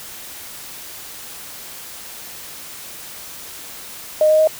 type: tone with pitch steps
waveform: sine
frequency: 616 / 621.7 / 627.5 Hz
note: D#5 / D#5 / D#5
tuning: -17 / -2 / +15 cents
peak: -10 dBFS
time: 4.21-4.474 s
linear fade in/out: 2 ms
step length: 88 ms
effects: white hiss -35 dBFS RMS until 4.59 s